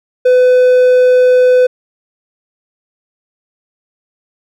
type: tone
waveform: triangle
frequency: 503 Hz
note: B4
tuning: 32 cents sharp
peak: -3 dBFS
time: 0.25-1.67 s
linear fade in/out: 10 ms
effects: none